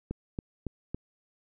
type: click train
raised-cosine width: 3 ms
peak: -20 dBFS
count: 4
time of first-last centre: 0.11-0.946 s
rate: 3.59 Hz
effects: none